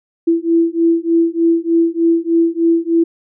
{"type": "beating tone pair", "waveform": "sine", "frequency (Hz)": [331.7, 335], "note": ["E4", "E4"], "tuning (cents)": [11, 28], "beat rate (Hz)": 3.3, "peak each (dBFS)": -14, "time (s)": [0.27, 3.04], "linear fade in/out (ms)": 10, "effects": []}